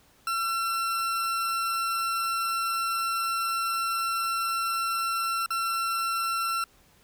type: tone with dropouts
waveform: 40% pulse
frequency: 1352 Hz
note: E6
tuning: 43 cents sharp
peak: -25 dBFS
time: 0.27-6.64 s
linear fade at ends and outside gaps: 2 ms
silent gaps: 5.461-5.505 s
effects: pink hiss -60 dBFS RMS until 7.03 s